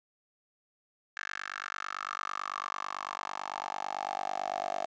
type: tone with high-pass filter sweep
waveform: 10% pulse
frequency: 49 Hz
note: G1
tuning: in tune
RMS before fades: -37 dBFS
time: 1.17-4.86 s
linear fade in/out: 0 ms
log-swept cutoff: 1600 to 670 Hz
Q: 5.7
effects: resampled to 16000 Hz + 10-bit